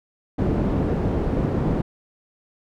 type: low-pass noise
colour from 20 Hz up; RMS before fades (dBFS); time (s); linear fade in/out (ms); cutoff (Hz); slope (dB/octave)
white; -22; 0.38-1.82; 10; 300; 12
effects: none